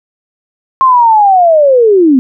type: linear sweep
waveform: sine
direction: down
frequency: 1072 to 246.9 Hz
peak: -3 dBFS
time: 0.81-2.19 s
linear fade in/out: 0 ms
effects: none